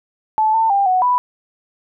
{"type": "tone with pitch steps", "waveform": "sine", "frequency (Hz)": [869, 895, 796, 740, 989], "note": ["A5", "A5", "G5", "F#5", "B5"], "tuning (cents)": [-22, 29, 26, 0, 2], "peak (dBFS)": -12, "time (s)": [0.38, 1.18], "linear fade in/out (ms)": 0, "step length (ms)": 160, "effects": []}